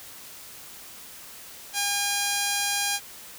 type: tone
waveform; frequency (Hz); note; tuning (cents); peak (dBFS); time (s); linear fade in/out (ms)
5% pulse; 810; G#5; -43; -12; 1.73-3; 50
effects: white hiss -44 dBFS RMS until 3.38 s